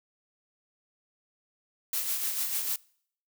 blue noise with tremolo, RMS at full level -29 dBFS, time 1.93-2.76 s, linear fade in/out 2 ms, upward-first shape sine, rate 6.7 Hz, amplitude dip 45%, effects noise-tail reverb RT60 0.6 s tail -24 dB re dry

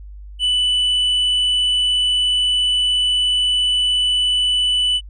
triangle tone, 2981 Hz, F#7, 12 cents sharp, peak -13 dBFS, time 0.39-5.01 s, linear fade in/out 50 ms, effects added 50 Hz sine -33 dBFS peak until 5.09 s + resampled to 24000 Hz

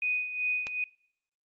sine tone with tremolo, 2489 Hz, D#7, in tune, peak -25 dBFS, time 0.02-0.84 s, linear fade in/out 2 ms, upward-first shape sine, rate 2.6 Hz, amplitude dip 65%
click, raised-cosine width 0.2 ms, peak -20 dBFS, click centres 0.669 s
effects noise-tail reverb RT60 0.6 s tail -22 dB re dry + Opus 24 kbps

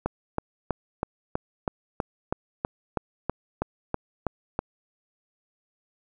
click train, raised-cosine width 1 ms, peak -11 dBFS, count 15, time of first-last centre 0.06-4.591 s, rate 3.09 Hz, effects none

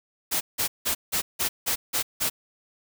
white noise bursts, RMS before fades -25 dBFS, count 8, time 0.31-2.3 s, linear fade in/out 20 ms, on 100 ms, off 170 ms, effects none

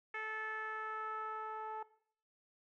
10% pulse tone with low-pass filter sweep, 435.8 Hz, A4, 17 cents flat, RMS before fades -42 dBFS, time 0.14-1.83 s, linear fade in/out 5 ms, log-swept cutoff 2000 to 990 Hz, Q 3.6, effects noise-tail reverb RT60 0.6 s tail -18 dB re dry

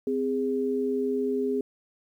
sine tone pair together, 258.9 / 411.3 Hz, C4 / G#4, -18 / -17 cents, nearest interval minor sixth, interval 801 cents, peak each -28 / -26 dBFS, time 0.07-1.61 s, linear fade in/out 2 ms, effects 10-bit

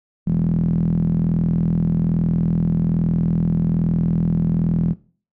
sawtooth tone with band-pass filter, 41.2 Hz, E1, in tune, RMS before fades -19 dBFS, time 0.26-4.94 s, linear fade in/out 20 ms, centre 180 Hz, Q 7.2, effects noise-tail reverb RT60 0.4 s tail -18 dB re dry

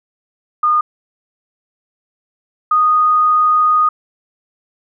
sine tone pair in turn, 1222 / 1238.3 Hz, D#6 / D#6, -32 / -9 cents, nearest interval unison, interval 23 cents, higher second, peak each -10 / -9 dBFS, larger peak second, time 0.63-0.81 / 2.71-3.89 s, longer second, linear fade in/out 5 ms, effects none

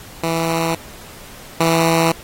10% pulse tone pair in turn, 164.81 / 164.81 Hz, E3 / E3, 0 / 0 cents, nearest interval unison, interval 0 cents, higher neither, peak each -9 / -5 dBFS, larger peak second, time 0.23-0.75 / 1.6-2.12 s, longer neither, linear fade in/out 5 ms, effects pink hiss -39 dBFS RMS until 2.23 s + AAC 48 kbps

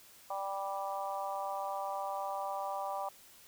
harmonic tone, 196 Hz, G3, in tune, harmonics 3 / 4 / 5 / 6, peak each -41 / -38 / -41 / -43 dBFS, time 0.3-3.09 s, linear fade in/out 5 ms, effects white hiss -58 dBFS RMS until 3.47 s

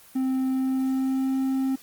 triangle tone with pitch glide, 261.6 to 265.4 Hz, C4 to C4, 0 to +25 cents, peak -20 dBFS, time 0.15-1.76 s, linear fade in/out 10 ms, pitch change +25 cents, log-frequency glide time 0.46-1.38 s, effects white hiss -51 dBFS RMS until 1.82 s + Opus 24 kbps

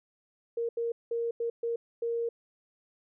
sine tone bursts at uneven times, 466.2 Hz, A#4, in tune, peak -28 dBFS, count 6, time 0.57-0.69 / 0.77-0.92 / 1.11-1.31 / 1.4-1.5 / 1.63-1.76 / 2.02-2.29 s, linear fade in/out 5 ms, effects none

